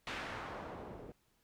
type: noise with low-pass filter sweep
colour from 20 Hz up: white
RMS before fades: -45 dBFS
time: 0.07-1.12 s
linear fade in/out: 0 ms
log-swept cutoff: 2600 to 390 Hz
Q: 0.97
effects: pink hiss -75 dBFS RMS until 1.43 s